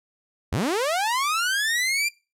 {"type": "linear sweep", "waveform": "sawtooth", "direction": "up", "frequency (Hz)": [60.3, 2400], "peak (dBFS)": -18, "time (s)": [0.52, 2.09], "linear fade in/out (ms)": 10, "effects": ["noise-tail reverb RT60 0.3 s tail -23 dB re dry", "low-pass 12000 Hz 12 dB/octave"]}